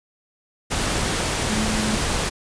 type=tone in noise; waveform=sine; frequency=215.7 Hz; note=A3; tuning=34 cents flat; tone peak=-24 dBFS; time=1.48-1.97 s; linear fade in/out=20 ms; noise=pink; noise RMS=-23 dBFS; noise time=0.7-2.3 s; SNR=-4 dB; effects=resampled to 22050 Hz